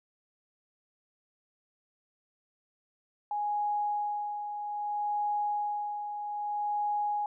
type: tone with tremolo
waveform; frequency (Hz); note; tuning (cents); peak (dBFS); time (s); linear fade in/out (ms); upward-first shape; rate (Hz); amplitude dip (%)
sine; 830; G#5; -1; -27; 3.31-7.26; 2; sine; 0.62; 55
effects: none